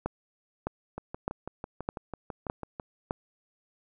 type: two click trains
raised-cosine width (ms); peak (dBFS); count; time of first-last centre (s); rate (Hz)
1; -22 / -15; 12 / 6; 0.98-2.798 / 0.06-3.109; 6.05 / 1.64
effects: none